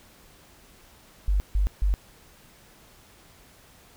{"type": "tone bursts", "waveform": "sine", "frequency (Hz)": 49, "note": "G1", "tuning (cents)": 0, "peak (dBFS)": -19, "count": 3, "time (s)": [1.28, 1.94], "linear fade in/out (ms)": 0, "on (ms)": 120, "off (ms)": 150, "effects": ["pink hiss -54 dBFS RMS until 3.96 s"]}